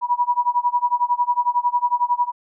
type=tone with tremolo; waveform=sine; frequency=971 Hz; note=B5; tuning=30 cents flat; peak=-13 dBFS; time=0.01-2.32 s; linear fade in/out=50 ms; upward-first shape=sine; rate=11 Hz; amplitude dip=95%; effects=none